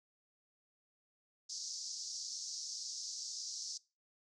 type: band-pass noise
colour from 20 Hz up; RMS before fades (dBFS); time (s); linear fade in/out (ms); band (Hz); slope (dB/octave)
white; -44; 1.49-3.78; 10; 4700 to 6400; 48
effects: noise-tail reverb RT60 0.3 s tail -22 dB re dry